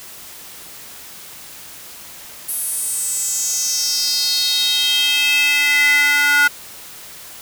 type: tone with high-pass filter sweep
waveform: square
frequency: 289.6 Hz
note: D4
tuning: 24 cents flat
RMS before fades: -17 dBFS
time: 2.48-6.48 s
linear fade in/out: 10 ms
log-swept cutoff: 11000 to 1500 Hz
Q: 5.1
effects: white hiss -37 dBFS RMS until 7.41 s